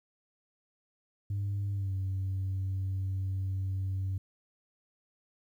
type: tone with pitch glide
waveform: sine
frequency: 100.2 to 95.45 Hz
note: G2 to G2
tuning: +38 to -46 cents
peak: -28 dBFS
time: 1.3-4.18 s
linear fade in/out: 5 ms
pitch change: -84 cents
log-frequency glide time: 1.73-1.93 s
effects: tanh soft clip ceiling -28 dBFS + 11-bit